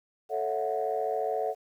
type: chord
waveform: sine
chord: F# minor seventh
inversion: first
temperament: equal with one note detuned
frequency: 440 / 554.4 / 659.3 / 733.6 Hz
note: A4 / C#5 / E5 / F#5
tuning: 0 / 0 / 0 / -15 cents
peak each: -31 / -34 / -33 / -31 dBFS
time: 0.29-1.55 s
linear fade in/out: 50 ms
effects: tanh soft clip ceiling -18 dBFS + 10-bit